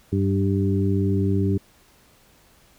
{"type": "harmonic tone with a mistuned harmonic", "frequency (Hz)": 98, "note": "G2", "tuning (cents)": 0, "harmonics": [1, 2, 3, 4], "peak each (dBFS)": [-21, -24, -26, -27], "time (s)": [0.12, 1.58], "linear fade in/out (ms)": 10, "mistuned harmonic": 2, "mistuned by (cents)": -22, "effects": ["pink hiss -56 dBFS RMS until 2.78 s"]}